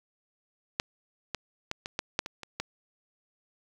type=clicks; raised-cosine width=0.2 ms; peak=-9 / -14 / -14 / -18 / -12 / -8 / -19 / -23 / -14 dBFS; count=9; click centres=0.799 / 1.347 / 1.714 / 1.859 / 1.991 / 2.191 / 2.261 / 2.433 / 2.6 s; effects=8-bit